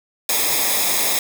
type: noise with comb filter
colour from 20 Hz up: white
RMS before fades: -19 dBFS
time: 0.29-1.19 s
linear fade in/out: 2 ms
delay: 0.68 ms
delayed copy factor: -0.7
effects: none